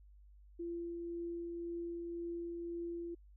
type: tone with tremolo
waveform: sine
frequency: 341.3 Hz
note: F4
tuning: 40 cents flat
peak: -38 dBFS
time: 0.59-3.15 s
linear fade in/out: 10 ms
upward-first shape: triangle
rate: 1.9 Hz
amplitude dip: 25%
effects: added 50 Hz sine -57 dBFS peak until 3.36 s